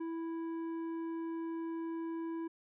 sine tone with tanh clipping, 329.6 Hz, E4, in tune, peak -38 dBFS, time 0-2.48 s, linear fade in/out 10 ms, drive 9 dB, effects none

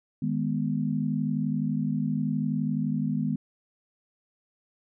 sine chord, G# minor, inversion second, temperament equal, 155.56 / 207.7 / 246.9 Hz, D#3 / G#3 / B3, 0 / 0 / 0 cents, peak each -29 dBFS, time 0.22-3.36 s, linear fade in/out 5 ms, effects none

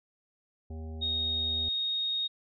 harmonic tone, 79.4 Hz, D#2, 36 cents sharp, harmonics 1 / 3 / 5 / 7 / 9 / 10, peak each -37 / -46 / -50 / -56 / -58 / -60 dBFS, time 0.7-1.69 s, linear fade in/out 5 ms
sine tone, 3729 Hz, A#7, in tune, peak -28 dBFS, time 1.01-2.28 s, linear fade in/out 20 ms
effects none

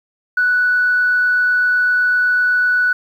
sine tone with frequency modulation, 1480 Hz, F#6, in tune, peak -11 dBFS, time 0.37-2.93 s, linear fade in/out 5 ms, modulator 27.9 Hz, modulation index 0.29, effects tanh soft clip ceiling -7 dBFS + 8-bit

